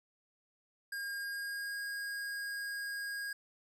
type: tone with pitch glide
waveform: square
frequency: 1617 to 1633 Hz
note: G#6 to G#6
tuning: -47 to -30 cents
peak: -38 dBFS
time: 0.92-3.33 s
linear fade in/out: 5 ms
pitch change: +17 cents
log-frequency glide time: 1.16-1.8 s
effects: resampled to 32000 Hz